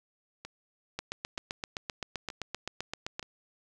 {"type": "two click trains", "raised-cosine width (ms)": 0.2, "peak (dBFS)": [-17, -24], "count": [18, 4], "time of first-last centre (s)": [[0.99, 3.195], [0.45, 3.228]], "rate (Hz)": [7.71, 1.08], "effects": []}